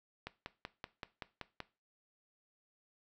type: click train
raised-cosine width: 0.3 ms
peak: -25 dBFS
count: 8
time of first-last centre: 0.27-1.603 s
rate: 5.25 Hz
effects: noise-tail reverb RT60 0.3 s tail -17 dB re dry